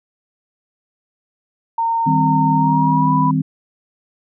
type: tone with pitch glide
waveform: sine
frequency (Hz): 917 to 988.5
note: A#5 to B5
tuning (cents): -29 to +1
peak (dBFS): -15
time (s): 1.78-3.31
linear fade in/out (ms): 5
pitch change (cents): +130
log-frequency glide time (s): 2.53-3.13
type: chord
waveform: sine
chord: C minor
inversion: first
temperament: just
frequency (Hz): 156.98 / 196.22 / 261.6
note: Eb3 / G3 / C4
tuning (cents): +16 / +2 / 0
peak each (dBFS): -17 / -22 / -18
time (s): 2.06-3.42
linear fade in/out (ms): 10
effects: none